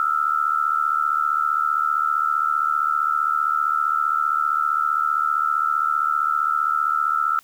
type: tone with amplitude modulation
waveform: sine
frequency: 1325 Hz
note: E6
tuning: 9 cents sharp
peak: -14 dBFS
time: 0-7.39 s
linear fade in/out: 0 ms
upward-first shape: sine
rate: 75.3 Hz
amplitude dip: 90%
effects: white hiss -54 dBFS RMS until 7.43 s